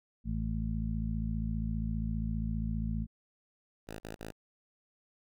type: harmonic tone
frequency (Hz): 55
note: A1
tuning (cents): 0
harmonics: 1 / 2 / 3 / 4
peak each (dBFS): -34 / -38 / -38 / -37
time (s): 0.24-3.07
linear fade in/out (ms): 50
type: tone bursts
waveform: 5% pulse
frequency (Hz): 54.2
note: A1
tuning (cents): -25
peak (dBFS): -30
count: 3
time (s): 3.87-4.322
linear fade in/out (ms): 20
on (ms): 130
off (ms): 31
effects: none